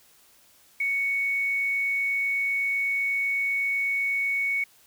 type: tone with quantisation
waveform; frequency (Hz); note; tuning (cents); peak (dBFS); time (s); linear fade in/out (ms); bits
sine; 2223; C#7; +4; -23; 0.8-4.64; 5; 8
effects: white hiss -58 dBFS RMS until 4.86 s